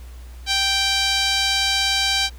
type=tone with band-pass filter; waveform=sawtooth; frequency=783 Hz; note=G5; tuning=2 cents flat; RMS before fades=-20 dBFS; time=0.46-2.3 s; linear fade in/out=50 ms; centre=4100 Hz; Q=1.7; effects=added 61 Hz sine -35 dBFS peak until 2.38 s + pink hiss -50 dBFS RMS until 2.38 s